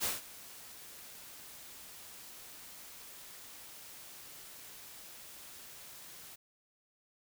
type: noise with ADSR envelope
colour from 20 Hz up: white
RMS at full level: -32 dBFS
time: 0-6.36 s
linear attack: 37 ms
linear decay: 170 ms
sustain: -19 dB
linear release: 11 ms
effects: none